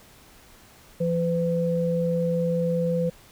sine tone pair together, 170.2 / 505.3 Hz, F3 / B4, -44 / +40 cents, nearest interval octave + perfect fifth, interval 1884 cents, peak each -24 dBFS, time 1-3.1 s, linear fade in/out 10 ms, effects pink hiss -52 dBFS RMS until 3.31 s

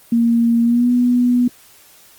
sine tone with pitch glide, 233.1 to 245.3 Hz, A#3 to B3, 0 to -12 cents, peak -11 dBFS, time 0.12-1.48 s, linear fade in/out 5 ms, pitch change +88 cents, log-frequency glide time 0.63-0.89 s, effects white hiss -47 dBFS RMS until 2.18 s + Opus 24 kbps

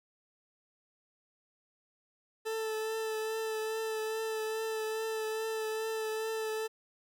40% pulse tone with vibrato, 440 Hz, A4, in tune, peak -32 dBFS, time 2.45-6.68 s, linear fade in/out 20 ms, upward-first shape triangle, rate 2.4 Hz, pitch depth 22 cents each way, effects none

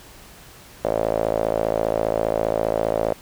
sawtooth tone with band-pass filter, 55 Hz, A1, in tune, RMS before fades -22 dBFS, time 0.84-3.13 s, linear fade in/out 5 ms, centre 580 Hz, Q 4.8, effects pink hiss -45 dBFS RMS until 3.21 s

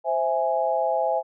sine chord, C augmented, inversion none, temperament equal, 523.3 / 659.3 / 830.6 Hz, C5 / E5 / G#5, 0 / 0 / 0 cents, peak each -26 / -24 / -25 dBFS, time 0.04-1.23 s, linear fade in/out 50 ms, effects none

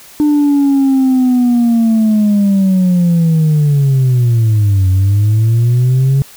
sine linear two-way sweep, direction down then up, 300 to 92.5 to 138.5 Hz, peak -5 dBFS, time 0.2-6.22 s, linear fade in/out 0 ms, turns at 4.89 s, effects tanh soft clip ceiling -6 dBFS + white hiss -38 dBFS RMS until 6.36 s

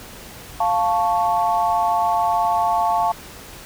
sine chord, F augmented, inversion none, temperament equal, 698.5 / 880 / 1108.7 Hz, F5 / A5 / C#6, 0 / 0 / 0 cents, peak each -20 / -19 / -24 dBFS, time 0.6-3.12 s, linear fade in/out 5 ms, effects pink hiss -39 dBFS RMS until 3.65 s

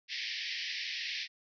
pink band-pass noise, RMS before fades -38 dBFS, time 0.08-1.28 s, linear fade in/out 50 ms, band 1800 to 5500 Hz, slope 96 dB/octave, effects none

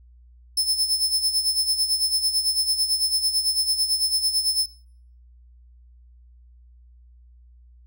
sawtooth tone with tremolo, 5250 Hz, E8, 8 cents flat, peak -15 dBFS, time 0.57-4.66 s, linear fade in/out 5 ms, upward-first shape sine, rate 9 Hz, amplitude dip 70%, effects noise-tail reverb RT60 0.6 s tail -23 dB re dry + added 60 Hz sine -48 dBFS peak until 7.86 s

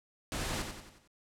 pink noise with echo, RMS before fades -36 dBFS, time 0.32-0.62 s, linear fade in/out 0 ms, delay 91 ms, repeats 5, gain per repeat -6 dB, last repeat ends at 1.075 s, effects low-pass 10000 Hz 12 dB/octave

